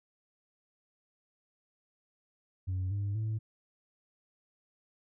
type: tone with pitch steps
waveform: sine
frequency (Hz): 93 / 100.83 / 109.33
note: F#2 / G2 / A2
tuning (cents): +9 / +49 / -11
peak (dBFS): -28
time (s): 2.67-3.39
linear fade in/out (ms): 20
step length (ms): 240
effects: tanh soft clip ceiling -29 dBFS